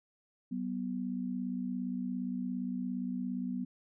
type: tone pair together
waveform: sine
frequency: 189.56 / 246.9 Hz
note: F#3 / B3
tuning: +42 / 0 cents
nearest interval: perfect fourth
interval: 458 cents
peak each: -37 / -35 dBFS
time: 0.51-3.65 s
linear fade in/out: 10 ms
effects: none